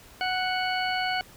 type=harmonic tone; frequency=740 Hz; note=F#5; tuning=in tune; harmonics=1 / 2 / 3 / 4 / 6; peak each=-28 / -31 / -33 / -34 / -36 dBFS; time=0.21-1.21 s; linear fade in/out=0 ms; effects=pink hiss -51 dBFS RMS until 1.36 s